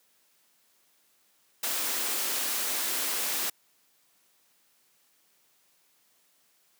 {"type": "high-pass noise", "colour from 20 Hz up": "white", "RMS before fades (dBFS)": -30, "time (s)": [1.63, 3.5], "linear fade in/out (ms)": 5, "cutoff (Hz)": 230, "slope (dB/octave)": 24, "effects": ["white hiss -67 dBFS RMS until 6.79 s", "high-pass 150 Hz 12 dB/octave"]}